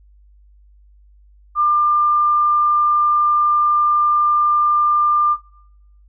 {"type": "tone", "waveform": "sine", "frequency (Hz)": 1196, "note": "D6", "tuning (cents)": 31, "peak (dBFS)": -12, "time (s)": [1.55, 5.37], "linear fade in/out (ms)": 50, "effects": ["noise-tail reverb RT60 0.9 s tail -23 dB re dry", "added 50 Hz sine -46 dBFS peak until 6.08 s"]}